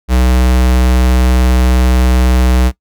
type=tone; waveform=square; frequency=62.7 Hz; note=B1; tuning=27 cents sharp; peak=-8 dBFS; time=0.08-2.72 s; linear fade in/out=50 ms; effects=noise-tail reverb RT60 0.1 s tail -19 dB re dry